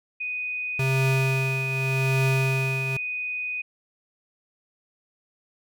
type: tone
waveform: sine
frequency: 2489 Hz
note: D#7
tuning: in tune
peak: -27 dBFS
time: 0.2-3.62 s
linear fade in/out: 10 ms
type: tone with tremolo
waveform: square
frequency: 133.1 Hz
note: C3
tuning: 30 cents sharp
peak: -20 dBFS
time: 0.79-2.97 s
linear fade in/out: 5 ms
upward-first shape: triangle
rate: 0.85 Hz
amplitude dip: 65%
effects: none